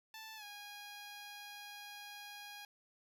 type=tone with pitch glide; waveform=10% pulse; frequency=880 to 821.1 Hz; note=A5 to G#5; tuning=0 to -20 cents; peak=-40 dBFS; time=0.14-2.65 s; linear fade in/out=2 ms; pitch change=-120 cents; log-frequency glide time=0.36-0.44 s; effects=none